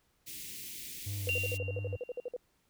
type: band-stop noise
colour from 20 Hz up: white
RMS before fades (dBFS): -44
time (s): 0.26-1.58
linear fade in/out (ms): 20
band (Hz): 410 to 2000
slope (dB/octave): 48
type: tone with vibrato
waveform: triangle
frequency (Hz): 98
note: G2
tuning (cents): 0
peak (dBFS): -33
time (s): 1.06-1.97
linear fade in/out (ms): 10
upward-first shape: sine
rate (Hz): 3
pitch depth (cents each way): 51
type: tone bursts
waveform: sine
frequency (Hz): 493.7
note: B4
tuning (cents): -1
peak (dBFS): -34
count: 14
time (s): 1.27-2.365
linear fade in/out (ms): 2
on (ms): 29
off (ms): 53
type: tone with exponential decay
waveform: sine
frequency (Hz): 2766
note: F7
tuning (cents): -17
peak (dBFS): -28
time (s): 1.29-2.31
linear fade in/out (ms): 0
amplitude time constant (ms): 220
effects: pink hiss -73 dBFS RMS until 2.69 s